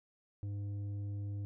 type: tone with tanh clipping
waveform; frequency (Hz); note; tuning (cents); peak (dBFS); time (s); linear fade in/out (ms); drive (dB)
sine; 101.2; G#2; -44; -38; 0.43-1.45; 0; 7
effects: none